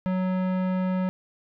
sine tone with tanh clipping, 185.3 Hz, F#3, 3 cents sharp, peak -25 dBFS, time 0.06-1.09 s, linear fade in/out 0 ms, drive 18 dB, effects none

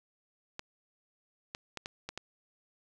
clicks, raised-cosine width 0.2 ms, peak -21 dBFS, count 6, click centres 0.594 / 1.549 / 1.773 / 1.859 / 2.09 / 2.176 s, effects none

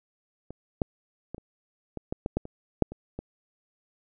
clicks, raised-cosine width 2 ms, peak -26 / -11 / -22 / -30 / -21 / -16 / -15 / -12 / -26 / -6 / -26 / -21 dBFS, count 12, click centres 0.506 / 0.818 / 1.346 / 1.381 / 1.973 / 2.125 / 2.261 / 2.37 / 2.454 / 2.823 / 2.92 / 3.19 s, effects none

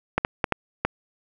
clicks, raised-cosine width 0.5 ms, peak -5 dBFS, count 5, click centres 0.18 / 0.249 / 0.442 / 0.523 / 0.85 s, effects none

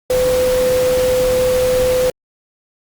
sine tone in noise, 507 Hz, B4, 45 cents sharp, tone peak -12 dBFS, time 0.1-2.1 s, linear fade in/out 2 ms, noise pink, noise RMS -24 dBFS, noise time 0.1-2.1 s, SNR +9 dB, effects Opus 48 kbps

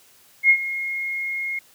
sine tone with ADSR envelope, 2150 Hz, C7, 47 cents sharp, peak -9 dBFS, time 0.43-1.59 s, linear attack 66 ms, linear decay 72 ms, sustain -15 dB, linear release 4 ms, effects white hiss -54 dBFS RMS until 1.74 s + high-pass 60 Hz 12 dB/octave

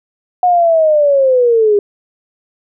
sine linear sweep, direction down, 729 to 401.7 Hz, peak -7 dBFS, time 0.43-1.79 s, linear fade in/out 2 ms, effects none

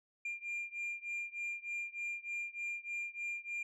sine beating tone pair, 2394 / 2397.3 Hz, D7 / D7, +33 / +35 cents, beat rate 3.3 Hz, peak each -39 / -40 dBFS, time 0.25-3.63 s, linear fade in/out 5 ms, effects tanh soft clip ceiling -35 dBFS

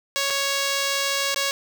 5% pulse tone with dropouts, 554.4 Hz, C#5, in tune, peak -10 dBFS, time 0.16-1.51 s, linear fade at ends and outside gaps 0 ms, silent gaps 0.302-0.306 / 1.345-1.36 s, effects none

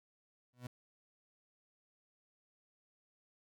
30% pulse tone with exponential growth, 123.47 Hz, B2, in tune, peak -37 dBFS, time 0.53-0.67 s, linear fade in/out 5 ms, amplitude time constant 29 ms, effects none

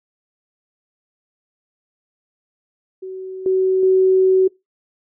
sine tone with level steps, 376.5 Hz, F#4, 30 cents sharp, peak -27 / -13 / -10 dBFS, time 3.02-4.48 s, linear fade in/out 10 ms, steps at 3.46 / 3.83 s, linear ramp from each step 2 ms, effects noise-tail reverb RT60 0.2 s tail -23 dB re dry

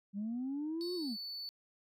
sine linear two-way sweep, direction up then down, 193.6 to 366.4 to 193.6 Hz, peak -34 dBFS, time 0.13-1.17 s, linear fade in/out 50 ms, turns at 0.95 s
triangle tone, 4480 Hz, C#8, 18 cents sharp, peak -39 dBFS, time 0.81-1.49 s, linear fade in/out 0 ms
effects tanh soft clip ceiling -32 dBFS

